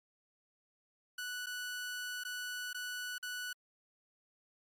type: tone with dropouts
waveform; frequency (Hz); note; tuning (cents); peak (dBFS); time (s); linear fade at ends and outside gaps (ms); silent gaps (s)
sawtooth; 1480; F#6; 0; -35; 1.18-3.53; 5; 1.461-1.467 / 2.237-2.249 / 2.731-2.745 / 3.182-3.227
effects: MP3 64 kbps